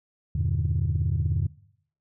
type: chord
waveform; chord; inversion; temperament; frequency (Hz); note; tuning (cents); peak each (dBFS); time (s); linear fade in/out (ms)
sine; E half-diminished seventh; none; just; 82.41 / 98.89 / 118.67 / 148.33; E2 / G2 / Bb2 / D3; 0 / +16 / +31 / +18; -26 / -27 / -29 / -28; 0.35-1.47; 5
effects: noise-tail reverb RT60 0.6 s tail -18 dB re dry + tanh soft clip ceiling -16 dBFS